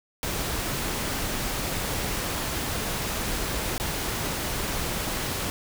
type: noise with dropouts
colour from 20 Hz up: pink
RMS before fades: -29 dBFS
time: 0.23-5.5 s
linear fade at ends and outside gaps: 0 ms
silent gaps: 3.779-3.799 s
effects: none